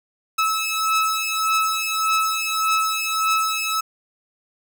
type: beating tone pair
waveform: sawtooth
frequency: 1299 / 1300.7 Hz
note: E6 / E6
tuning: -26 / -24 cents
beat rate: 1.7 Hz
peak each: -18 / -19 dBFS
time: 0.38-3.81 s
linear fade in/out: 10 ms
effects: none